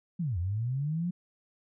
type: linear two-way sweep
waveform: sine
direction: down then up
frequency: 186.2 to 82.41 to 181.5 Hz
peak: -28 dBFS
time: 0.19-1.11 s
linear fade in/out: 10 ms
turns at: 0.38 s
effects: none